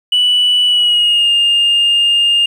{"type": "tone with pitch glide", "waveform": "sine", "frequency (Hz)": [2960, 2820], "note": ["F#7", "F7"], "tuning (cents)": [0, 16], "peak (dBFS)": -7, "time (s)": [0.12, 2.46], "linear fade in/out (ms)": 5, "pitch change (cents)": -84, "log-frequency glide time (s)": [0.66, 1.31], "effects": ["tanh soft clip ceiling -6 dBFS", "7-bit"]}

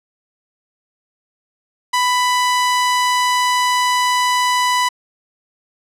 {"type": "tone", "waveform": "sawtooth", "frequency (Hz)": 993, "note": "B5", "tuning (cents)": 9, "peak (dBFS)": -10, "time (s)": [1.93, 4.89], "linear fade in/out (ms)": 10, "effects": ["low-pass 10000 Hz 12 dB/octave"]}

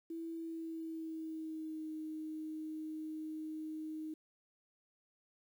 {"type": "tone with pitch glide", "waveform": "sine", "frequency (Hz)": [329.8, 312.4], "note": ["E4", "D#4"], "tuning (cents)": [1, 7], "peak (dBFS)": -40, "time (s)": [0.1, 4.14], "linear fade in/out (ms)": 5, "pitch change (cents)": -94, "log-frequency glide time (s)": [0.32, 1.91], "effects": ["11-bit"]}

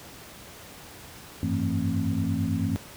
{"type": "tone cluster", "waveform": "sine", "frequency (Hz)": [93.8, 102.9, 166.6, 224.8, 267.5], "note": ["F#2", "G#2", "E3", "A3", "C4"], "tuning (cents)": [24, -16, 19, 37, 38], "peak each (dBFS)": -30, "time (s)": [1.43, 2.76], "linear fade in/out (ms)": 0, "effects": ["pink hiss -45 dBFS RMS until 2.96 s", "high-pass 60 Hz 12 dB/octave"]}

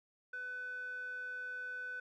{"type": "tone with band-pass filter", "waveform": "square", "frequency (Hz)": 500, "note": "B4", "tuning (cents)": 21, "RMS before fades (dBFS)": -43, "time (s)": [0.33, 2], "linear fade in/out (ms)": 5, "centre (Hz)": 1500, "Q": 7.7, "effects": []}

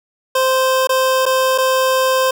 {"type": "tone with dropouts", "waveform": "25% pulse", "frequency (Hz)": 521, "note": "C5", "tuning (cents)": -7, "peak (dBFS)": -9, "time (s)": [0.35, 2.31], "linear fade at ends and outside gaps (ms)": 5, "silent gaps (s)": [[0.872, 0.892], [1.256, 1.262], [1.579, 1.583]], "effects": []}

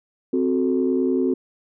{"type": "chord", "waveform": "sine", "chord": "F# diminished", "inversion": "second", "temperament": "equal", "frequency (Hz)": [261.6, 370, 440], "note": ["C4", "F#4", "A4"], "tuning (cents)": [0, 0, 0], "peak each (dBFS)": [-20, -21, -26], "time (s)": [0.33, 1.34], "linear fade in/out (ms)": 5, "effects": ["tanh soft clip ceiling -9 dBFS"]}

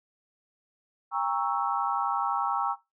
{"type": "chord", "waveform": "sine", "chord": "G diminished seventh", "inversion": "none", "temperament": "equal with one note detuned", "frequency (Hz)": [800.9, 932.3, 1108.7, 1318.5], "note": ["G5", "Bb5", "Db6", "Fb6"], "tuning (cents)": [37, 0, 0, 0], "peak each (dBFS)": -31, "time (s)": [1.11, 2.76], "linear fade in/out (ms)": 50, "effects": ["noise-tail reverb RT60 0.2 s tail -17 dB re dry"]}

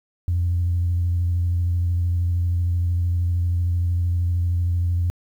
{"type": "tone with vibrato", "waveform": "sine", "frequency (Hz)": 87.1, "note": "F2", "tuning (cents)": -4, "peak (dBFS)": -17, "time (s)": [0.28, 5.1], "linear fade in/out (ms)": 0, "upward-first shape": "sine", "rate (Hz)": 13, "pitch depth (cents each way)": 23, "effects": ["tanh soft clip ceiling -14 dBFS", "9-bit"]}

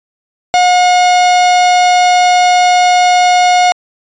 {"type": "tone", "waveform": "45% pulse", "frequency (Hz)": 721, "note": "F#5", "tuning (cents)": -45, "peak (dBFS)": -6, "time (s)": [0.54, 3.72], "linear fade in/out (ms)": 0, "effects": ["resampled to 16000 Hz"]}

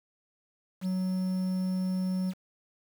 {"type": "tone with quantisation", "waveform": "triangle", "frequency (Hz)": 185.8, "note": "F#3", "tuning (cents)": 7, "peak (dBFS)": -25, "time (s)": [0.81, 2.34], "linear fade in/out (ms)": 50, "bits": 8, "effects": []}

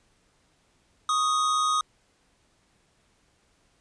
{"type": "tone pair together", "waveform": "square", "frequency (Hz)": [1107.1, 1244.5], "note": ["C#6", "D#6"], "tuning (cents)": [-3, 0], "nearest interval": "major second", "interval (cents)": 203, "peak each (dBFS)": [-33, -23], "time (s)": [1.09, 1.81], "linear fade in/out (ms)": 2, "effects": ["pink hiss -66 dBFS RMS until 3.8 s", "resampled to 22050 Hz"]}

